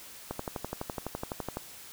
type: click train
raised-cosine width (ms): 1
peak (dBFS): -19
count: 16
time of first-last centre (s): 0.31-1.571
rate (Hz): 11.9
effects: white hiss -48 dBFS RMS until 1.92 s